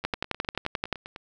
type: two click trains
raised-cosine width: 0.3 ms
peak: -23 / -10 dBFS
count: 12 / 11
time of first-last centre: 0.04-1.161 / 0.05-0.927 s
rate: 9.81 / 11.4 Hz
effects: none